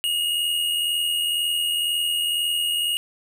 square tone pair together, 2794 / 2876 Hz, F7 / F#7, 0 / -50 cents, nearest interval minor second, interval 50 cents, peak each -32 / -22 dBFS, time 0.04-2.97 s, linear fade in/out 0 ms, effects none

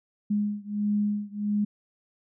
sine beating tone pair, 206.6 / 208.1 Hz, G#3 / G#3, -9 / +4 cents, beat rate 1.5 Hz, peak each -27 / -28 dBFS, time 0.3-1.65 s, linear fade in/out 10 ms, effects none

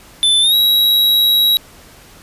square tone with pitch glide, 3520 to 3861 Hz, A7 to B7, 0 to -40 cents, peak -10 dBFS, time 0.23-1.57 s, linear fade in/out 0 ms, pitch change +160 cents, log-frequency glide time 0.41-0.55 s, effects pink hiss -42 dBFS RMS until 2.22 s + resampled to 32000 Hz

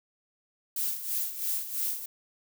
violet noise with tremolo, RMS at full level -29 dBFS, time 0.76-2.06 s, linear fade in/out 5 ms, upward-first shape sine, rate 3 Hz, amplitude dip 70%, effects none

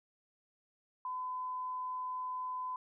sine tone, 1012 Hz, B5, 42 cents sharp, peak -36 dBFS, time 1.05-2.76 s, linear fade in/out 2 ms, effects none

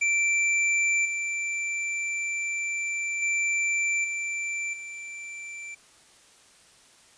square tone with level steps, 2344 Hz, D7, 4 cents flat, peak -22 / -28 / -24 / -29 / -37 dBFS, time 0.01-5.75 s, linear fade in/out 10 ms, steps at 1.05 / 3.22 / 4.04 / 4.73 s, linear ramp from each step 5 ms, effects white hiss -56 dBFS RMS until 7.17 s + resampled to 22050 Hz

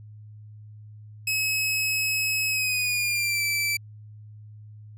sawtooth tone with pitch glide, 2566 to 2326 Hz, E7 to D7, -47 to -17 cents, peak -20 dBFS, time 1.27-3.77 s, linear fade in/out 5 ms, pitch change -170 cents, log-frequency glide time 2.49-3.43 s, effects added 106 Hz sine -42 dBFS peak until 4.97 s

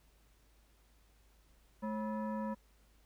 sine tone with frequency modulation, 215.2 Hz, A3, 38 cents flat, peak -35 dBFS, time 1.82-2.55 s, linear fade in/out 20 ms, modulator 758 Hz, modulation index 0.91, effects added 52 Hz sine -65 dBFS peak until 3.05 s + pink hiss -71 dBFS RMS until 3.05 s

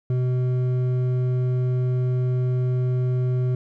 triangle tone with hard clipping, 126.2 Hz, B2, 38 cents sharp, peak -21 dBFS, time 0.1-3.55 s, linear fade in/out 2 ms, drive 11 dB, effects none

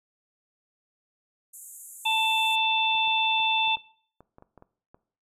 pink band-pass noise, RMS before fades -45 dBFS, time 1.53-2.56 s, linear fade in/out 10 ms, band 6900 to 13000 Hz, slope 96 dB/octave
harmonic tone, 885 Hz, A5, 10 cents sharp, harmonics 1 / 3 / 4, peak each -26 / -26 / -26 dBFS, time 2.05-3.76 s, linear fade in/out 10 ms
clicks, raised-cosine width 1 ms, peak -35 dBFS, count 11, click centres 2.952 / 3.077 / 3.402 / 3.678 / 3.77 / 4.206 / 4.384 / 4.424 / 4.577 / 4.624 / 4.945 s
effects noise-tail reverb RT60 0.5 s tail -18 dB re dry

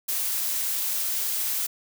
blue noise, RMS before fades -27 dBFS, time 0.08-1.67 s, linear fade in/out 10 ms, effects none

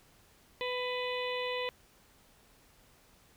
harmonic tone, 498.3 Hz, B4, 15 cents sharp, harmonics 1 / 2 / 4 / 5 / 6 / 7 / 8, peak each -35 / -40 / -41 / -42 / -44 / -44 / -48 dBFS, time 0.61-1.69 s, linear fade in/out 0 ms, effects pink hiss -63 dBFS RMS until 3.36 s

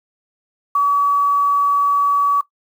sine tone with quantisation, 1139 Hz, C#6, 47 cents sharp, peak -12 dBFS, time 0.75-2.41 s, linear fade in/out 5 ms, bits 7, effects noise-tail reverb RT60 0.1 s tail -17 dB re dry

